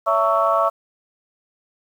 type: tone cluster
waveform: sine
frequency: 563 / 663 / 907 / 1117 / 1317 Hz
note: C#5 / E5 / A#5 / C#6 / E6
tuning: +27 / +10 / -48 / +13 / -2 cents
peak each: -24 / -19 / -26 / -19 / -22 dBFS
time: 0.06-0.7 s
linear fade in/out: 20 ms
effects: tanh soft clip ceiling -4 dBFS + 8-bit